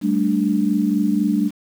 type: chord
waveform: sine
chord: G suspended second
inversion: none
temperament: equal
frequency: 196 / 220 / 293.7 Hz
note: G3 / A3 / D4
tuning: 0 / 0 / 0 cents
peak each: -20 dBFS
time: 0.01-1.51 s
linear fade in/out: 50 ms
effects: 7-bit